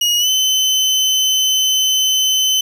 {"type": "tone with pitch glide", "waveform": "30% pulse", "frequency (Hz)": [2887, 3048], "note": ["F#7", "G7"], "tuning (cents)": [-43, -49], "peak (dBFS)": -10, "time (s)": [0.01, 2.61], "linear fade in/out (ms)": 5, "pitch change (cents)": 94, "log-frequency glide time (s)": [0.18, 0.29], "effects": []}